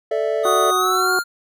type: chord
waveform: triangle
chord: A suspended fourth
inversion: none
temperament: equal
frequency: 440 / 587.3 / 659.3 Hz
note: A4 / D5 / E5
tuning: 0 / 0 / 0 cents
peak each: -20 / -21 / -21 dBFS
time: 0.11-0.71 s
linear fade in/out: 5 ms
type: tone with pitch glide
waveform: square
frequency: 1244.5 to 1405 Hz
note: D#6 to F6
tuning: 0 to +10 cents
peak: -18 dBFS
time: 0.43-1.24 s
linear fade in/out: 50 ms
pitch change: +210 cents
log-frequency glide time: 0.76-1.11 s
type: harmonic tone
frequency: 370 Hz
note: F#4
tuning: in tune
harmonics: 1 / 2 / 3 / 4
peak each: -22 / -25 / -27 / -32 dBFS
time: 0.45-1.19 s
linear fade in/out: 2 ms
effects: none